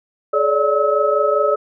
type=tone cluster; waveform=sine; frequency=425.7 / 568 / 593 / 1291 Hz; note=G#4 / C#5 / D5 / E6; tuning=+43 / +42 / +17 / -37 cents; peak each=-19 dBFS; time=0.33-1.56 s; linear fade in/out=10 ms; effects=none